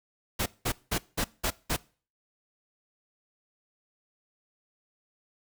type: noise bursts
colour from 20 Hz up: pink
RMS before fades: -28 dBFS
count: 6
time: 0.39-1.766 s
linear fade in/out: 10 ms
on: 71 ms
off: 190 ms
effects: noise-tail reverb RT60 0.4 s tail -22 dB re dry